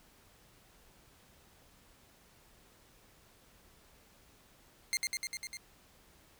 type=tone with echo; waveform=15% pulse; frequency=2103 Hz; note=C7; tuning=8 cents sharp; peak=-23 dBFS; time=4.93-4.97 s; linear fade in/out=0 ms; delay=100 ms; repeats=6; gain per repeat=-2 dB; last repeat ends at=5.57 s; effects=pink hiss -63 dBFS RMS until 6.39 s